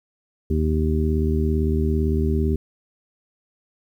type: harmonic tone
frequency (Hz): 77.78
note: D#2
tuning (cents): 0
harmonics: 1 / 2 / 3 / 4 / 5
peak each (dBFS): -20 / -27 / -25 / -31 / -26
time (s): 0.5-2.56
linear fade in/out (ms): 5
effects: 9-bit